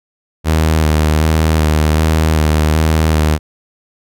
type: tone with vibrato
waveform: sawtooth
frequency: 78.1 Hz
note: D#2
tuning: 7 cents sharp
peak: -6 dBFS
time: 0.44-3.39 s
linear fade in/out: 50 ms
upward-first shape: square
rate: 1.3 Hz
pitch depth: 22 cents each way
effects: none